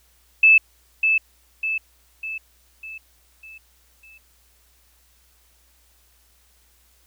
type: tone with echo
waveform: sine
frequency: 2623 Hz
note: E7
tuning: 9 cents flat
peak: -9 dBFS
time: 0.43-0.58 s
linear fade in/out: 5 ms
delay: 600 ms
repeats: 6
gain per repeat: -6 dB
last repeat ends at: 4.18 s
effects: added 60 Hz sine -60 dBFS peak until 7.06 s + white hiss -60 dBFS RMS until 7.06 s